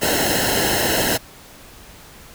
pink noise with comb filter, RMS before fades -19 dBFS, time 0.01-1.18 s, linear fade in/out 20 ms, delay 0.85 ms, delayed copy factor -0.85, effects pink hiss -43 dBFS RMS until 2.34 s

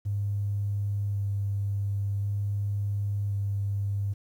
triangle tone with vibrato, 100.8 Hz, G2, 49 cents sharp, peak -22 dBFS, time 0.05-4.14 s, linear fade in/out 20 ms, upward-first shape square, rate 0.46 Hz, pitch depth 10 cents each way, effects tanh soft clip ceiling -24 dBFS + 10-bit

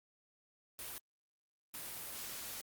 white noise bursts at uneven times, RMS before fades -45 dBFS, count 2, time 0.79-0.98 / 1.74-2.61 s, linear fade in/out 0 ms, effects Opus 32 kbps

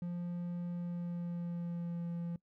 triangle tone with pitch glide, 174.61 to 170.92 Hz, F3 to F3, 0 to -37 cents, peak -34 dBFS, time 0.02-2.36 s, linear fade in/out 2 ms, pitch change -37 cents, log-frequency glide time 0.71-2.07 s, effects noise-tail reverb RT60 0.1 s tail -21 dB re dry

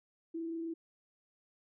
sine tone with frequency modulation, 330 Hz, E4, 2 cents sharp, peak -36 dBFS, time 0.34-0.74 s, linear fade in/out 10 ms, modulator 27.4 Hz, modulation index 0.21, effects none

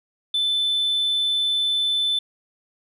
sine tone, 3520 Hz, A7, in tune, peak -17 dBFS, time 0.34-2.19 s, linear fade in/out 5 ms, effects tanh soft clip ceiling -17 dBFS

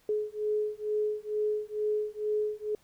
sine beating tone pair, 422.7 / 424.9 Hz, G#4 / G#4, +31 / +40 cents, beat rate 2.2 Hz, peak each -31 dBFS, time 0.09-2.75 s, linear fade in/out 2 ms, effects pink hiss -65 dBFS RMS until 2.83 s

